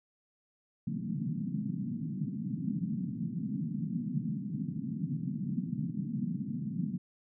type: band-pass noise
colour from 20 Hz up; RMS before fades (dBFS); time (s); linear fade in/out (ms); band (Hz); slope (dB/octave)
pink; -35; 0.87-6.98; 5; 140 to 250; 48
effects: none